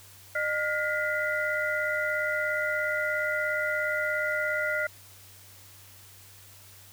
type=tone cluster; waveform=sine; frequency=610 / 1422 / 1940 / 2017 Hz; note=D#5 / F6 / B6 / B6; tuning=-34 / +31 / -31 / +36 cents; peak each=-31 / -29 / -36 / -32 dBFS; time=0.35-4.87 s; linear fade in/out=5 ms; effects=added 97 Hz sine -55 dBFS peak until 6.92 s + white hiss -52 dBFS RMS until 6.92 s